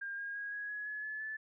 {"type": "tone with pitch steps", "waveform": "sine", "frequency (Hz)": [1606, 1624.7, 1643.5, 1662.6, 1682, 1701.5, 1721.3, 1741.3], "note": ["G6", "G#6", "G#6", "G#6", "G#6", "G#6", "A6", "A6"], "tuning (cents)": [41, -38, -19, 1, 22, 41, -38, -18], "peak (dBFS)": -38, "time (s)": [0.01, 1.37], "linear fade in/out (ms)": 10, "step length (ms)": 170, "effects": []}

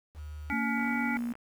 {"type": "tone", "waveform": "sine", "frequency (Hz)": 75.2, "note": "D2", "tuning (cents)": 42, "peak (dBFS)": -38, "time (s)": [0.14, 0.55], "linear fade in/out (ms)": 50}
{"type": "harmonic tone", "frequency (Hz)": 282.8, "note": "C#4", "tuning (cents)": 35, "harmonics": [1, 3, 5, 7, 8], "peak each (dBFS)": [-36, -36, -36, -36, -36], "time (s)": [0.5, 1.17], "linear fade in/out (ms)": 0}
{"type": "tone with pitch glide", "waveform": "sine", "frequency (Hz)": [229, 237.2], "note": ["A#3", "A#3"], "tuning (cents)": [-31, 30], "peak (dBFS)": -30, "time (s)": [0.52, 1.33], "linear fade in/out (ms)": 10, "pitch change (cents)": 61, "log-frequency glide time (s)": [0.71, 0.95]}
{"type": "click train", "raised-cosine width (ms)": 0.5, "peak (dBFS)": -32, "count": 36, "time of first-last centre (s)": [0.78, 1.354], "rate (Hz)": 61}
{"effects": ["9-bit"]}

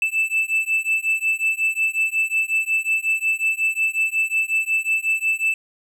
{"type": "beating tone pair", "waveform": "triangle", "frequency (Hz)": [2637, 2642.5], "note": ["E7", "E7"], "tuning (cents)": [0, 4], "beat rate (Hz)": 5.5, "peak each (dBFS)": -20, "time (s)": [0.02, 5.54], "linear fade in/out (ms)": 2, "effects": []}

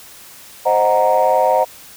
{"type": "chord", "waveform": "sine", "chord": "C half-diminished seventh", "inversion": "none", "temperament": "equal", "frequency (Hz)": [523.3, 622.3, 740, 932.3], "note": ["C5", "Eb5", "Gb5", "Bb5"], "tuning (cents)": [0, 0, 0, 0], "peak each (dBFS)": -16, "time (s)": [0.65, 1.65], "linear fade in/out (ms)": 20, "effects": ["tanh soft clip ceiling -4 dBFS", "white hiss -40 dBFS RMS until 1.96 s"]}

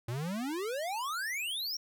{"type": "exponential sweep", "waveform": "square", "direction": "up", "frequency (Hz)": [111.9, 5700], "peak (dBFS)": -34, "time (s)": [0.08, 1.77], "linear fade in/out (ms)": 5, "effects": []}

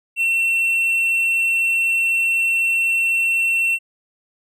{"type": "tone", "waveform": "triangle", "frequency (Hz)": 2706, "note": "E7", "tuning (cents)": 45, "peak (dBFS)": -14, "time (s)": [0.16, 3.79], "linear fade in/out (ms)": 50, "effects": []}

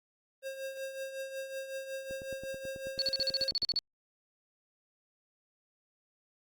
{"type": "tone with tremolo", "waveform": "square", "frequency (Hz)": 536, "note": "C5", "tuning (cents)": 42, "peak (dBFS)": -36, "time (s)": [0.42, 3.52], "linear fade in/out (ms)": 50, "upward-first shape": "triangle", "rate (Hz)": 5.4, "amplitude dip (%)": 65}
{"type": "click train", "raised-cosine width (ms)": 2, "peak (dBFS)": -33, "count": 16, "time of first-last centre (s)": [2.11, 3.739], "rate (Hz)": 9.21}
{"type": "tone bursts", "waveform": "sine", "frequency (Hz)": 4435, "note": "C#8", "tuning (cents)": 0, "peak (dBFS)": -27, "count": 12, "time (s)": [2.99, 3.789], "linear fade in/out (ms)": 0, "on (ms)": 29, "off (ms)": 41}
{"effects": ["Opus 32 kbps"]}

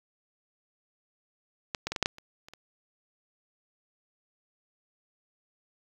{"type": "clicks", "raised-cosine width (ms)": 0.2, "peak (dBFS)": [-13, -14, -15, -14, -6, -8, -29, -29, -29], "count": 9, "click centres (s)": [1.748, 1.87, 1.92, 1.962, 2.027, 2.059, 2.184, 2.485, 2.536], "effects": ["8-bit"]}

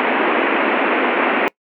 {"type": "band-pass noise", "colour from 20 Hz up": "pink", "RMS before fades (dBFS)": -17, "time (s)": [0, 1.48], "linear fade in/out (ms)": 0, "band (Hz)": [240, 2700], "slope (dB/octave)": 48, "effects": ["noise-tail reverb RT60 0.1 s tail -24 dB re dry"]}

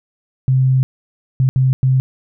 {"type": "tone bursts at uneven times", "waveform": "sine", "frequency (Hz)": 130.81, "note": "C3", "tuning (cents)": 0, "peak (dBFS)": -10, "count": 4, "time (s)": [[0.48, 0.83], [1.4, 1.49], [1.56, 1.73], [1.83, 2]], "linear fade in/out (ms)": 0, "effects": []}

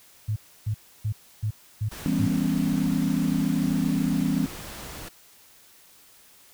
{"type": "tone bursts", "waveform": "sine", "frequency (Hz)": 106.9, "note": "A2", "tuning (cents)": -49, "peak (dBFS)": -23, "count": 6, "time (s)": [0.28, 2.272], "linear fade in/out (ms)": 10, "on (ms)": 82, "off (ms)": 300}
{"type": "noise", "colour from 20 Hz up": "pink", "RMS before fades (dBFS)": -39, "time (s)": [1.91, 5.09], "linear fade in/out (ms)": 10}
{"type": "chord", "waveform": "sine", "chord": "C# half-diminished seventh", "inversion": "first", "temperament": "just", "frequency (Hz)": [166.31, 199.57, 249.5, 277.2], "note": ["E3", "G3", "B3", "C#4"], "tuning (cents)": [16, 31, 18, 0], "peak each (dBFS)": -27, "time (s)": [2.06, 4.46], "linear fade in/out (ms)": 0}
{"effects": ["white hiss -54 dBFS RMS until 6.53 s"]}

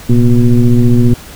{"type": "tone with frequency modulation", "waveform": "sine", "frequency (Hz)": 116.54, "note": "A#2", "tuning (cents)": 0, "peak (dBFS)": -4, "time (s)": [0.09, 1.14], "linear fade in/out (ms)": 5, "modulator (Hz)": 124, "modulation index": 1.4, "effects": ["added 60 Hz sine -38 dBFS peak until 1.35 s", "pink hiss -33 dBFS RMS until 1.35 s"]}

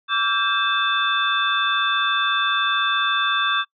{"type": "tone cluster", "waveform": "sine", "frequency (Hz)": [1153, 1352, 1587, 2619, 3545], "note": ["D6", "E6", "G6", "E7", "A7"], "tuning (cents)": [-32, 43, 21, -12, 12], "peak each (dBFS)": [-22, -29, -23, -29, -23], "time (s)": [0.08, 3.65], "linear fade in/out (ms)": 50, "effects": ["noise-tail reverb RT60 0.1 s tail -25 dB re dry"]}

